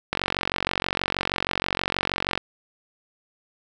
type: click train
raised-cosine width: 0.3 ms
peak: -6 dBFS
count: 105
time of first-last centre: 0.13-2.376 s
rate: 46.3 Hz
effects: none